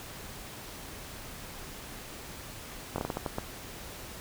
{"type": "slowing click train", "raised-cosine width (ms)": 1, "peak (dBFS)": -17, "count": 8, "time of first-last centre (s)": [2.96, 3.384], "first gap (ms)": 22, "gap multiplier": 1.33, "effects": ["pink hiss -44 dBFS RMS until 4.2 s"]}